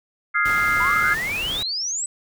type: chord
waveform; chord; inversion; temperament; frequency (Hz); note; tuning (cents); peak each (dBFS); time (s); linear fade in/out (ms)
sine; F minor seventh; third; equal; 1244.5 / 1396.9 / 1661.2 / 2093; Eb6 / F6 / Ab6 / C7; 0 / 0 / 0 / 0; -24 / -22 / -25 / -21; 0.34-1.15; 20
type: noise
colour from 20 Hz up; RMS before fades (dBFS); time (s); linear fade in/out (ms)
pink; -33; 0.45-1.63; 5
type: exponential sweep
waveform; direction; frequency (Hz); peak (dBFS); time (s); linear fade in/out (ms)
sine; up; 965 to 8120; -23; 0.8-2.06; 5
effects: none